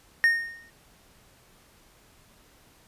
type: tone with exponential decay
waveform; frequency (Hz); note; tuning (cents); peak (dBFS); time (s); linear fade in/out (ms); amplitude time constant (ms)
triangle; 1845; A#6; -18; -13; 0.24-0.7; 0; 99
effects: pink hiss -58 dBFS RMS until 2.87 s + resampled to 32000 Hz